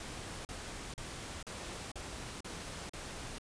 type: noise bursts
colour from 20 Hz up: pink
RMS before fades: -44 dBFS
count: 7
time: 0-3.384 s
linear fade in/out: 2 ms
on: 450 ms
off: 39 ms
effects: resampled to 22050 Hz